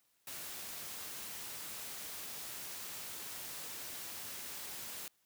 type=noise; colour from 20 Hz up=white; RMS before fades=-45 dBFS; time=0.27-5.08 s; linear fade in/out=2 ms; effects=white hiss -75 dBFS RMS until 5.25 s + high-pass 60 Hz 12 dB/octave